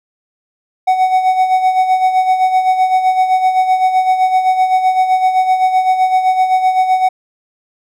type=tone with tremolo; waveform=triangle; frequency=747 Hz; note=F#5; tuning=16 cents sharp; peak=-5 dBFS; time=0.87-7.09 s; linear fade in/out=10 ms; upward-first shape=sine; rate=7.8 Hz; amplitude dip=60%; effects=none